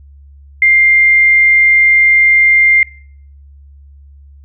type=tone; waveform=sine; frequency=2100 Hz; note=C7; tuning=6 cents sharp; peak=-5 dBFS; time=0.62-2.83 s; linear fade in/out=2 ms; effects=noise-tail reverb RT60 0.6 s tail -23 dB re dry + added 70 Hz sine -36 dBFS peak until 4.44 s